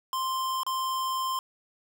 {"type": "tone with dropouts", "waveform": "square", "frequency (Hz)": 1046.5, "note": "C6", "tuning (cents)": 0, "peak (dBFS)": -28, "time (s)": [0.13, 1.39], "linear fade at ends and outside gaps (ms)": 1, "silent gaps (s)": [0.633, 0.665], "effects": []}